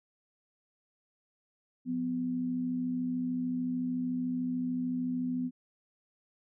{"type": "tone pair together", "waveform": "sine", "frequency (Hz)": [177.3, 250.9], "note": ["F3", "B3"], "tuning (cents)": [26, 28], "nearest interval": "tritone", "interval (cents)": 602, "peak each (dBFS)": [-39, -30], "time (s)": [1.85, 5.51], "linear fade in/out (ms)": 50, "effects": []}